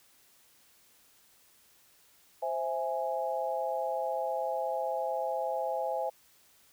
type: chord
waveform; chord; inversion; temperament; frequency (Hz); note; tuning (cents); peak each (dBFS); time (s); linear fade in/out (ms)
sine; C augmented; none; equal; 523.3 / 659.3 / 830.6; C5 / E5 / G#5; 0 / 0 / 0; -34; 2.42-6.1; 10
effects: white hiss -63 dBFS RMS until 6.72 s